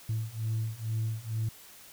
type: beating tone pair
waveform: sine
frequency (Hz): 110 / 112.2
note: A2 / A2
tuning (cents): 0 / +34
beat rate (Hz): 2.2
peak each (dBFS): -32 / -31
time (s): 0.09-1.49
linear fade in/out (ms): 5
effects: tanh soft clip ceiling -25 dBFS + white hiss -52 dBFS RMS until 1.92 s